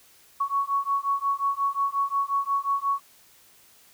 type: beating tone pair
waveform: sine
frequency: 1111 / 1116.6 Hz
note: C#6 / C#6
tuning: +4 / +12 cents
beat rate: 5.6 Hz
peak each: -26 dBFS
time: 0.4-3 s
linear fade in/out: 10 ms
effects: white hiss -56 dBFS RMS until 3.93 s